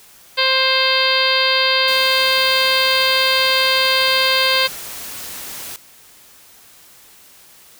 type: harmonic tone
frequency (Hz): 525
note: C5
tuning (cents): +6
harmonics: 1 / 2 / 3 / 4 / 5 / 6 / 7 / 8 / 9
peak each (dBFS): -22 / -22 / -22 / -22 / -22 / -22 / -22 / -22 / -22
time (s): 0.37-4.68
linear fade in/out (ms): 20
type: noise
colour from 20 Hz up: white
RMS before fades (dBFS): -31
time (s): 1.88-5.76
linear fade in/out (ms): 0
effects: white hiss -46 dBFS RMS until 7.79 s